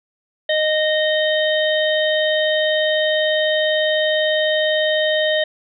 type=harmonic tone; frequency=618 Hz; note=D#5; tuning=12 cents flat; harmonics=1 / 3 / 5 / 6; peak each=-17 / -22 / -24 / -25 dBFS; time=0.49-5.44 s; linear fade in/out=5 ms; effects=none